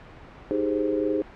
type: chord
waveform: sine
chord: Ab major seventh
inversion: second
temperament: equal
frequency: 311.1 / 392 / 415.3 / 523.3 Hz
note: Eb4 / G4 / Ab4 / C5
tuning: 0 / 0 / 0 / 0 cents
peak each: -26 / -30 / -27 / -29 dBFS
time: 0.51-1.22 s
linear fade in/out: 0 ms
effects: pink hiss -45 dBFS RMS until 1.35 s + low-pass 2000 Hz 12 dB/octave